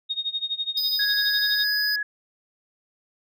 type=tone with tremolo; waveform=sine; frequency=3717 Hz; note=A#7; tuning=6 cents flat; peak=-22 dBFS; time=0.09-1.65 s; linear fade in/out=20 ms; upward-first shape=sine; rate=12 Hz; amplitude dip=90%
type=tone; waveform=square; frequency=4987 Hz; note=D#8; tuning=3 cents sharp; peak=-24 dBFS; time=0.77-1.96 s; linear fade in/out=5 ms
type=tone with pitch glide; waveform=sine; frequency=1661.2 to 1682.4 Hz; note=G#6 to G#6; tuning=0 to +22 cents; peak=-24 dBFS; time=0.99-2.03 s; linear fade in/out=5 ms; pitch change=+22 cents; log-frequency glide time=1.26-1.91 s
effects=none